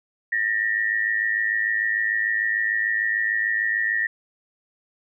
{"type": "tone pair together", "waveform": "sine", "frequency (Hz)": [1795, 1901.7], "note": ["A6", "A#6"], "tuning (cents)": [34, 34], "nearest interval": "minor second", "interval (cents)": 100, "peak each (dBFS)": -23, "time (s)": [0.32, 4.07], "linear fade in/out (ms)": 5, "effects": []}